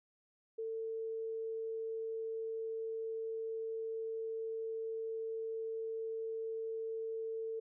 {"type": "tone", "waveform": "sine", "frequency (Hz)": 447.8, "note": "A4", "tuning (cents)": 30, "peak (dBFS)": -37, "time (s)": [0.58, 7.6], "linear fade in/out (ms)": 10, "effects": []}